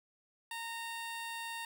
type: tone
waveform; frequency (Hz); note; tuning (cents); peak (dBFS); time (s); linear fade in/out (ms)
15% pulse; 921; A#5; -21; -33; 0.51-1.65; 2
effects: none